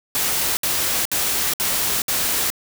white noise bursts, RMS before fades -21 dBFS, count 5, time 0.15-2.502 s, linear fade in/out 0 ms, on 420 ms, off 63 ms, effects none

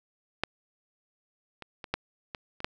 clicks, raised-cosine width 0.3 ms, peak -10 / -25 / -23 / -11 / -20 / -25 / -12 dBFS, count 7, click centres 0.436 / 1.623 / 1.842 / 1.94 / 2.348 / 2.604 / 2.645 s, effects none

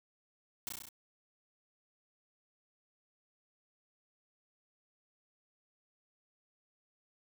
white noise with echo, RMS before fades -39 dBFS, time 0.67-0.69 s, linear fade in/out 0 ms, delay 33 ms, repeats 6, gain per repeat -2 dB, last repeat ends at 0.888 s, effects none

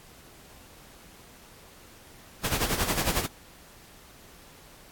pink noise with tremolo, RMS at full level -25 dBFS, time 2.43-3.27 s, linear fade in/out 20 ms, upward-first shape sine, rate 11 Hz, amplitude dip 65%, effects pink hiss -52 dBFS RMS until 4.91 s + AAC 64 kbps

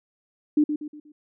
sine tone with echo, 299.3 Hz, D4, 33 cents sharp, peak -15 dBFS, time 0.57-0.64 s, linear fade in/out 5 ms, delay 120 ms, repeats 4, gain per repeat -8 dB, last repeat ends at 1.12 s, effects none

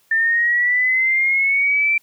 sine linear sweep, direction up, 1788 to 2349 Hz, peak -14 dBFS, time 0.11-1.98 s, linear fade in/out 5 ms, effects white hiss -59 dBFS RMS until 2.02 s

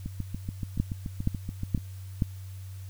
two click trains, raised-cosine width 5 ms, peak -20 / -12 dBFS, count 13 / 4, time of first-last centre 0.06-1.777 / 0.8-2.222 s, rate 6.99 / 2.11 Hz, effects added 95 Hz sine -38 dBFS peak until 2.89 s + white hiss -56 dBFS RMS until 2.89 s

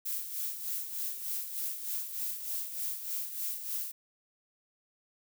violet noise with tremolo, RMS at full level -34 dBFS, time 0.05-3.92 s, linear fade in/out 10 ms, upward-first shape sine, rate 3.3 Hz, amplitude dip 60%, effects none

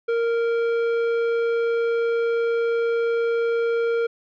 sine tone with tanh clipping, 464.3 Hz, A#4, 7 cents flat, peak -21 dBFS, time 0.08-4.07 s, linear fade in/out 10 ms, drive 11 dB, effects none

